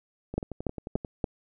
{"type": "two click trains", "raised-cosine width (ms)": 2, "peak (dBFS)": [-13, -22], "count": [4, 9], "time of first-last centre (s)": [[0.38, 1.242], [0.34, 1.048]], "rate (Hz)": [3.48, 11.3], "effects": []}